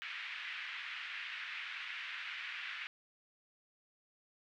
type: band-pass noise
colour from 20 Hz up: pink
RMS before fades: -44 dBFS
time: 0.02-2.87 s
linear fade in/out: 0 ms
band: 1700 to 2900 Hz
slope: 24 dB/octave
effects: none